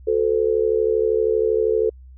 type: tone with amplitude modulation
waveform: sine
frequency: 440 Hz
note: A4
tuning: in tune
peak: -12 dBFS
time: 0.07-1.9 s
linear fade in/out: 10 ms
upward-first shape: sine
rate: 72.7 Hz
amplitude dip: 90%
effects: added 64 Hz sine -40 dBFS peak until 2.17 s